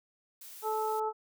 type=noise; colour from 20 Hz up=blue; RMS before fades=-48 dBFS; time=0.41-1 s; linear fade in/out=5 ms
type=harmonic tone; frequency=434.9 Hz; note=A4; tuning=20 cents flat; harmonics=1 / 2 / 3; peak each=-33 / -32 / -38 dBFS; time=0.62-1.13 s; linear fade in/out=50 ms
effects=none